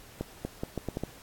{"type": "accelerating click train", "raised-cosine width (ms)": 2, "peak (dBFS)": -18, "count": 7, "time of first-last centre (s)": [0.21, 1.036], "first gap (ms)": 240, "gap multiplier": 0.77, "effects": ["pink hiss -52 dBFS RMS until 1.22 s", "AAC 64 kbps"]}